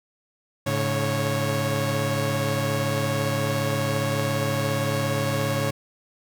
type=tone cluster; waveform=sawtooth; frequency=107.6 / 142.1 / 551 Hz; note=A2 / C#3 / C#5; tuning=-38 / +43 / -11 cents; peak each=-23 dBFS; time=0.66-5.71 s; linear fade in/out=10 ms; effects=none